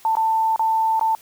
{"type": "tone with dropouts", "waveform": "sine", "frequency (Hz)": 890, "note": "A5", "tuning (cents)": 20, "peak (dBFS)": -16, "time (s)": [0.05, 1.15], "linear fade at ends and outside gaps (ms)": 1, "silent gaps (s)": [[0.153, 0.169], [0.561, 0.594], [0.995, 1.011]], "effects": ["white hiss -49 dBFS RMS until 1.21 s"]}